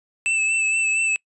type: tone with vibrato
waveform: square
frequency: 2637 Hz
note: E7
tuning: in tune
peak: -19 dBFS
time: 0.26-1.16 s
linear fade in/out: 0 ms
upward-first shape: sine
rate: 4.3 Hz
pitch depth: 28 cents each way
effects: noise-tail reverb RT60 0.1 s tail -25 dB re dry + resampled to 24000 Hz